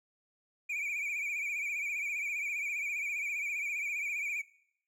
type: tone with vibrato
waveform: triangle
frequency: 2349 Hz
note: D7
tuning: in tune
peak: -31 dBFS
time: 0.69-4.42 s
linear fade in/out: 10 ms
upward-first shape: triangle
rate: 15 Hz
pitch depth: 100 cents each way
effects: noise-tail reverb RT60 0.7 s tail -19 dB re dry